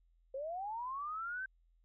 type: linear sweep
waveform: sine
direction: up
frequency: 516 to 1568 Hz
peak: -38 dBFS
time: 0.34-1.46 s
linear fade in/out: 5 ms
effects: added 42 Hz sine -67 dBFS peak until 1.84 s